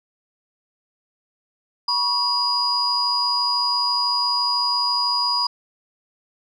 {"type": "tone cluster", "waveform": "sine", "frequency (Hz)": [970, 1102, 4897], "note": ["B5", "C#6", "D#8"], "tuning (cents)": [-31, -11, -28], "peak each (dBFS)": [-24, -26, -19], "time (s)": [1.88, 5.47], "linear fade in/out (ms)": 5, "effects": ["tanh soft clip ceiling -11 dBFS"]}